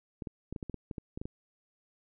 clicks, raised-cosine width 3 ms, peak -25 dBFS, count 12, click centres 0.222 / 0.272 / 0.526 / 0.562 / 0.628 / 0.697 / 0.743 / 0.912 / 0.982 / 1.175 / 1.215 / 1.255 s, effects none

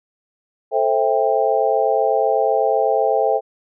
sine chord, A minor seventh, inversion none, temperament just, 440 / 528 / 660 / 792 Hz, A4 / C5 / E5 / G5, 0 / +16 / +2 / +18 cents, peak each -20 dBFS, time 0.71-3.41 s, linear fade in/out 50 ms, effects none

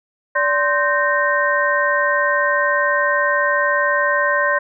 sine tone cluster, 581 / 1047 / 1554 / 1847 Hz, D5 / C6 / G6 / A#6, -19 / +1 / -16 / -16 cents, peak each -20 dBFS, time 0.35-4.59 s, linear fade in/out 10 ms, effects none

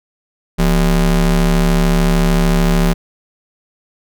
square ring-modulated tone, 103.83 Hz, G#2, in tune, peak -8 dBFS, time 0.58-2.94 s, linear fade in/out 20 ms, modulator 67.1 Hz, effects none

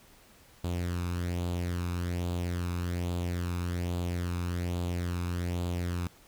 sawtooth tone with flanger, 87.8 Hz, F2, 10 cents sharp, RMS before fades -32 dBFS, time 0.64-6.07 s, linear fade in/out 0 ms, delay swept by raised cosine 0.26 to 0.8 ms, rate 1.2 Hz, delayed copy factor +0.6, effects pink hiss -58 dBFS RMS until 6.27 s

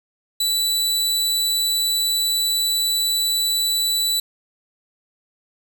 sawtooth tone, 3962 Hz, B7, 5 cents sharp, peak -15 dBFS, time 0.4-4.2 s, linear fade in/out 5 ms, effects none

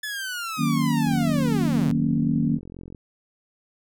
sawtooth linear sweep, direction down, 1733 to 98 Hz, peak -25 dBFS, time 0.03-1.92 s, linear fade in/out 5 ms
sine chord, D# minor seventh, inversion none, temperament equal, 155.56 / 185 / 233.1 / 277.2 Hz, D#3 / F#3 / A#3 / C#4, 0 / 0 / 0 / 0 cents, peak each -24 / -28 / -23 / -26 dBFS, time 0.57-2.6 s, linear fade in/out 50 ms
click train, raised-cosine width 3 ms, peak -27 dBFS, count 84, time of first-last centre 1.07-2.948 s, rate 44.2 Hz
effects none

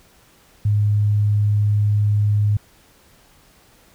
sine tone, 104 Hz, G#2, 3 cents sharp, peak -14 dBFS, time 0.65-2.57 s, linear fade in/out 5 ms, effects pink hiss -53 dBFS RMS until 3.94 s

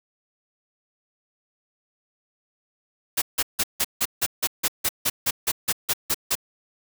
white noise bursts, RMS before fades -22 dBFS, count 16, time 3.17-6.354 s, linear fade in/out 10 ms, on 49 ms, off 160 ms, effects none

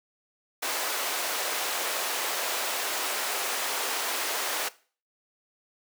pink high-pass noise, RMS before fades -30 dBFS, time 0.62-4.69 s, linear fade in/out 10 ms, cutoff 550 Hz, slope 12 dB/octave, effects noise-tail reverb RT60 0.4 s tail -19 dB re dry + high-pass 300 Hz 12 dB/octave

